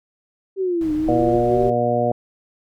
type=linear two-way sweep; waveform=sine; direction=down then up; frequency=392 to 302.1 to 392 Hz; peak=-18 dBFS; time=0.56-1.73 s; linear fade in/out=50 ms; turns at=0.93 s
type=noise; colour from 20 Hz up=brown; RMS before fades=-33 dBFS; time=0.81-1.7 s; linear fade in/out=2 ms
type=harmonic tone; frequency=120 Hz; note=B2; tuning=49 cents flat; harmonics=1 / 2 / 3 / 4 / 5 / 6; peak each=-26 / -25 / -29 / -23 / -21 / -22 dBFS; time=1.08-2.12 s; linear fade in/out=5 ms
effects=none